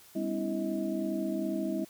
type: tone cluster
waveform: sine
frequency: 200.5 / 255.1 / 284.9 / 327.4 / 635 Hz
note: G3 / C4 / C#4 / E4 / D#5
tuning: +39 / -44 / +48 / -12 / +35 cents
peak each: -35 / -37 / -39 / -33 / -38 dBFS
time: 0.15-1.85 s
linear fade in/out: 10 ms
effects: white hiss -56 dBFS RMS until 1.89 s